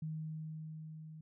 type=tone with level ramp; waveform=sine; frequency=156.9 Hz; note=D#3; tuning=15 cents sharp; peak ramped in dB=-37 to -48 dBFS; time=0.02-1.21 s; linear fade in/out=5 ms; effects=none